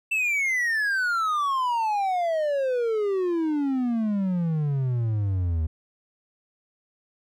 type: exponential sweep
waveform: triangle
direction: down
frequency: 2678 to 77 Hz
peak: -20 dBFS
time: 0.11-5.67 s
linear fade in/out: 10 ms
effects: none